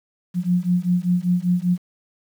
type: beating tone pair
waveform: sine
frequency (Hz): 175.7 / 180.8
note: F3 / F#3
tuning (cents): +11 / -40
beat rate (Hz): 5.1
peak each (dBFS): -20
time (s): 0.34-1.78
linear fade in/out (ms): 50
effects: 8-bit